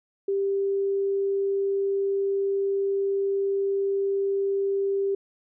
sine tone, 394.3 Hz, G4, 10 cents sharp, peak -22 dBFS, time 0.28-5.15 s, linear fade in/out 5 ms, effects none

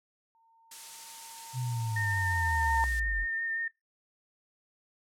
sine tone with exponential growth, 910 Hz, A#5, 42 cents flat, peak -24 dBFS, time 0.35-2.84 s, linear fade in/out 0 ms, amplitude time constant 540 ms
blue noise, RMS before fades -41 dBFS, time 0.71-3 s, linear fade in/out 5 ms
sine linear sweep, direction down, 128.9 to 43.34 Hz, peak -30 dBFS, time 1.53-3.27 s, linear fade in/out 50 ms
sine tone with vibrato, 1820 Hz, A#6, 42 cents flat, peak -30 dBFS, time 1.96-3.68 s, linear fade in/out 5 ms, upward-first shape sine, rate 5.6 Hz, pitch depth 17 cents each way
effects noise-tail reverb RT60 0.2 s tail -23 dB re dry + low-pass 9000 Hz 12 dB/octave

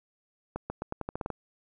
accelerating click train, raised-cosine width 1 ms, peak -19 dBFS, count 10, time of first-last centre 0.56-1.303 s, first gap 140 ms, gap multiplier 0.86, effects none

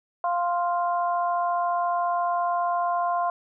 harmonic tone, 349.2 Hz, F4, in tune, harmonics 2 / 3 / 4, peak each -24 / -26 / -37 dBFS, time 0.24-3.3 s, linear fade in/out 2 ms, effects none

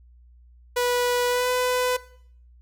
sawtooth tone with pitch glide, 490 to 500.6 Hz, B4 to B4, -14 to +23 cents, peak -17 dBFS, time 0.76-1.97 s, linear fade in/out 10 ms, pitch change +37 cents, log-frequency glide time 1.28-1.49 s, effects noise-tail reverb RT60 0.6 s tail -19 dB re dry + added 60 Hz sine -49 dBFS peak until 2.61 s

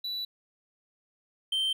triangle tone pair in turn, 3951 / 3125 Hz, B7 / G7, 0 / -6 cents, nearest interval major third, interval 406 cents, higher first, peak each -30 / -24 dBFS, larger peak second, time 0.04-0.25 / 1.52-1.73 s, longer neither, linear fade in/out 5 ms, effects none

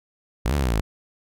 sawtooth linear two-way sweep, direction up then down, 48 to 75.2 to 48 Hz, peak -16 dBFS, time 0.45-0.81 s, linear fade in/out 10 ms, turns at 0.54 s, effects none

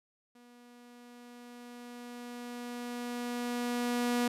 sawtooth tone with level ramp, 242.1 Hz, B3, 34 cents flat, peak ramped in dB -52 to -23 dBFS, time 0.35-4.28 s, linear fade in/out 5 ms, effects resampled to 32000 Hz

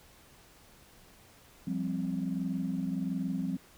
sine chord, F suspended second, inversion none, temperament equal, 174.61 / 196 / 261.6 Hz, F3 / G3 / C4, 0 / 0 / 0 cents, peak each -34 dBFS, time 1.67-3.57 s, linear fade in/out 5 ms, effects tanh soft clip ceiling -22 dBFS + pink hiss -58 dBFS RMS until 3.77 s

